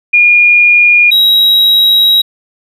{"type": "tone pair in turn", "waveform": ["sine", "triangle"], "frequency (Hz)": [2428, 3839], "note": ["D#7", "B7"], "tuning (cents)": [-43, -50], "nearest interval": "minor sixth", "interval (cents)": 793, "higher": "second", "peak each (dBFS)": -3, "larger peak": "neither", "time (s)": [[0.13, 1.11], [1.11, 2.22]], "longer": "second", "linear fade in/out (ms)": 10, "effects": []}